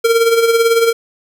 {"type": "tone with tremolo", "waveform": "square", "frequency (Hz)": 460, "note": "A#4", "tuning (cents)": -23, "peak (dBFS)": -8, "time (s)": [0.04, 0.93], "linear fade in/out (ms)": 10, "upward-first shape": "sine", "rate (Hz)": 18, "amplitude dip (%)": 55, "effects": []}